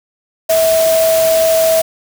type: tone in noise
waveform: sine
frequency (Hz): 649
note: E5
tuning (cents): -27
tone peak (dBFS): -9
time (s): 0.49-1.82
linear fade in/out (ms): 10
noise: white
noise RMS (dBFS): -20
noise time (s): 0.49-1.82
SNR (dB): +8
effects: none